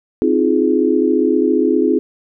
sine chord, F minor seventh, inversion second, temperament just, 261.9 / 314.3 / 349.2 / 419.1 Hz, C4 / Eb4 / F4 / Ab4, +2 / +18 / 0 / +16 cents, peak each -17 dBFS, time 0.22-1.99 s, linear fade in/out 0 ms, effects none

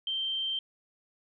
sine tone, 3136 Hz, G7, in tune, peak -29 dBFS, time 0.07-0.59 s, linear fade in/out 2 ms, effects none

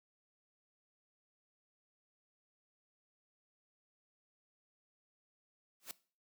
white noise with exponential growth, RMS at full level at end -40 dBFS, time 5.8-5.91 s, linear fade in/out 0 ms, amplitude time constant 23 ms, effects noise-tail reverb RT60 0.4 s tail -20 dB re dry + high-pass 150 Hz 12 dB/octave

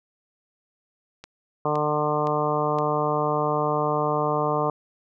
click train, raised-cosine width 0.2 ms, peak -22 dBFS, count 4, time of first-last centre 1.24-2.786 s, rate 1.94 Hz
harmonic tone, 150 Hz, D3, 37 cents sharp, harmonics 1 / 2 / 3 / 4 / 5 / 6 / 7 / 8, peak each -30 / -32 / -27 / -28 / -29 / -32 / -28 / -31 dBFS, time 1.65-4.7 s, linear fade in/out 2 ms
effects none

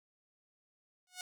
5% pulse tone with exponential growth, 730 Hz, F#5, 24 cents flat, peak -26 dBFS, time 1.07-1.21 s, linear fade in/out 1 ms, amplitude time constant 29 ms, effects none

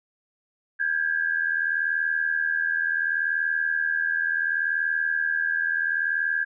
sine tone pair together, 1595 / 1675.7 Hz, G6 / G#6, +30 / +15 cents, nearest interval minor second, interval 85 cents, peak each -24 / -26 dBFS, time 0.79-6.45 s, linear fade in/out 20 ms, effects none

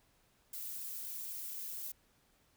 violet noise with flanger, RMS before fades -43 dBFS, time 0.53-1.92 s, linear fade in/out 5 ms, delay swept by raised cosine 1.9 to 2.81 ms, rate 3.7 Hz, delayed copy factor +1, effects pink hiss -71 dBFS RMS until 2.56 s

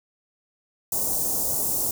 white band-stop noise, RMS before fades -25 dBFS, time 0.92-1.91 s, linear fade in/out 2 ms, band 810 to 6500 Hz, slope 24 dB/octave, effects none

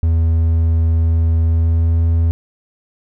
triangle tone with pitch glide, 81.9 to 82.85 Hz, E2 to E2, -11 to +9 cents, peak -9 dBFS, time 0.03-2.31 s, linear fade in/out 0 ms, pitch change +20 cents, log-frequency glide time 1.44-2 s, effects none

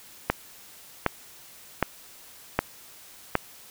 click train, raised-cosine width 0.5 ms, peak -5 dBFS, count 5, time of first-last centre 0.3-3.353 s, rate 1.31 Hz, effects white hiss -49 dBFS RMS until 3.7 s

